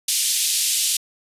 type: band-pass noise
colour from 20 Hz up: white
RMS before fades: -21 dBFS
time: 0.08-0.97 s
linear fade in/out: 5 ms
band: 2900 to 11000 Hz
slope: 24 dB/octave
effects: resampled to 32000 Hz